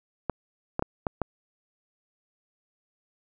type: clicks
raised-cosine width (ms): 1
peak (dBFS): -12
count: 5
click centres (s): 0.297 / 0.794 / 0.824 / 1.068 / 1.217
effects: none